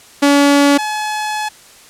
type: tone pair in turn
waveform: sawtooth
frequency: 284.3 / 851.9 Hz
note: C#4 / G#5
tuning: +44 / +44 cents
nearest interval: octave + perfect fifth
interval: 1900 cents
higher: second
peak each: -4 / -14 dBFS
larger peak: first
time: 0.22-0.78 / 0.78-1.49 s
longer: second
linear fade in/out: 10 ms
effects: white hiss -42 dBFS RMS until 1.89 s + low-pass 10000 Hz 12 dB/octave